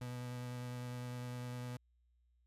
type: tone with vibrato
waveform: 35% pulse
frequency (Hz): 123.47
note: B2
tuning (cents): 0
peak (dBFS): -40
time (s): 0.01-1.77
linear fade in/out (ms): 5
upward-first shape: square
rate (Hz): 9.9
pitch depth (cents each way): 9
effects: added 60 Hz sine -70 dBFS peak until 2.46 s + resampled to 32000 Hz